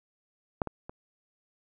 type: clicks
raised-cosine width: 1 ms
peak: -12 / -20 / -26 dBFS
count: 3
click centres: 0.618 / 0.673 / 0.895 s
effects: none